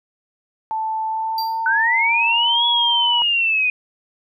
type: tone with pitch glide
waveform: sine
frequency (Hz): 880 to 948.6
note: A5 to A#5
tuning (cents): 0 to +30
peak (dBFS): -20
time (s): 0.71-3.22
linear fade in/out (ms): 0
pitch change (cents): +130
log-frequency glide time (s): 1.07-2.69
type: tone with exponential decay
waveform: square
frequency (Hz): 4699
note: D8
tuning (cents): 0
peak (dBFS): -22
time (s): 1.38-1.66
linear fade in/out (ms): 2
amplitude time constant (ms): 60
type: linear two-way sweep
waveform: sine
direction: up then down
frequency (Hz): 1480 to 3380 to 2465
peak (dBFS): -15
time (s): 1.66-3.7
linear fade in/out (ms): 2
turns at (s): 2.66
effects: none